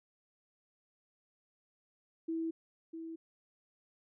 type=tone with echo; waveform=sine; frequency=326.7 Hz; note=E4; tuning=15 cents flat; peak=-33 dBFS; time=2.28-2.51 s; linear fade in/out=10 ms; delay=650 ms; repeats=1; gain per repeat=-8 dB; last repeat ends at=3.16 s; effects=none